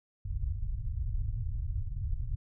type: low-pass noise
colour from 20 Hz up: pink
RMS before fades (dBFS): -33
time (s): 0.25-2.36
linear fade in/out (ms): 5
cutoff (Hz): 120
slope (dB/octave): 48
effects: none